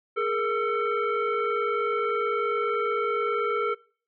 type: tone with frequency modulation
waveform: sine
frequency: 466.2 Hz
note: A#4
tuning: in tune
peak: -23 dBFS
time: 0.16-3.75 s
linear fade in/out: 20 ms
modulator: 883 Hz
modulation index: 1.5
effects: noise-tail reverb RT60 0.5 s tail -25 dB re dry